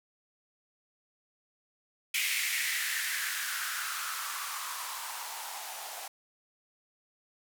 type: noise with band-pass filter sweep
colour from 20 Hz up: violet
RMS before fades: -35 dBFS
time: 2.14-6.08 s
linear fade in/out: 5 ms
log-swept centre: 2300 to 710 Hz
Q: 4.6
effects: none